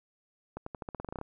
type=accelerating click train; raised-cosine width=1 ms; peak=-24 dBFS; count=13; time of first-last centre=0.57-1.213 s; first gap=94 ms; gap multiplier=0.89; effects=none